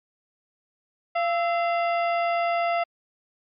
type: harmonic tone with a mistuned harmonic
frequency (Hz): 687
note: F5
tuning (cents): -29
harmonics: 1 / 2 / 3 / 4 / 5 / 7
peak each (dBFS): -22 / -30 / -32 / -36 / -45 / -47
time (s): 1.15-2.84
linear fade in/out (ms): 10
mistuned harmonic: 2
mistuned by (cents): -74
effects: MP3 64 kbps